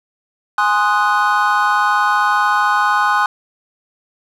triangle chord, Ab dominant seventh, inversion none, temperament equal, 830.6 / 1046.5 / 1244.5 / 1480 Hz, Ab5 / C6 / Eb6 / Gb6, 0 / 0 / 0 / 0 cents, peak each -16 dBFS, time 0.58-3.26 s, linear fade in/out 2 ms, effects none

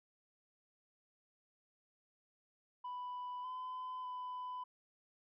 sine tone with pitch steps, 991 / 1014 / 1001 Hz, B5 / B5 / B5, +6 / +45 / +23 cents, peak -39 dBFS, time 2.84-4.64 s, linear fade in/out 10 ms, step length 600 ms, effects tanh soft clip ceiling -40 dBFS

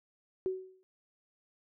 sine tone with exponential decay, 375 Hz, F#4, 23 cents sharp, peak -27 dBFS, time 0.46-0.83 s, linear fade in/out 0 ms, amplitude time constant 79 ms, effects none

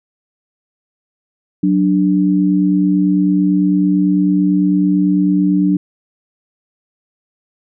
sine tone pair together, 185.5 / 294.5 Hz, F#3 / D4, +5 / +5 cents, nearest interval minor sixth, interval 800 cents, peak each -13 dBFS, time 1.63-5.77 s, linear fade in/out 5 ms, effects none

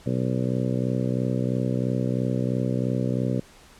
harmonic tone, 63 Hz, B1, 35 cents sharp, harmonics 2 / 3 / 4 / 5 / 6 / 7 / 8 / 9, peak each -26 / -28 / -29 / -35 / -35 / -36 / -34 / -36 dBFS, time 0.06-3.4 s, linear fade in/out 5 ms, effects pink hiss -51 dBFS RMS until 3.79 s + low-pass 10000 Hz 12 dB/octave

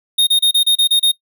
square tone bursts, 3700 Hz, A#7, 14 cents flat, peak -10 dBFS, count 8, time 0.18-1.118 s, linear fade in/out 10 ms, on 91 ms, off 30 ms, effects noise-tail reverb RT60 0.1 s tail -23 dB re dry

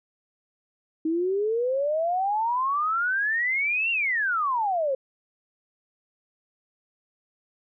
sine exponential two-way sweep, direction up then down, 312.5 to 2794 to 515 Hz, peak -22 dBFS, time 1.05-4.95 s, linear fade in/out 5 ms, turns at 3.91 s, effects none

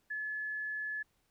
sine tone, 1716 Hz, A6, 44 cents flat, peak -35 dBFS, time 0.1-1.03 s, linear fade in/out 10 ms, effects pink hiss -75 dBFS RMS until 1.3 s

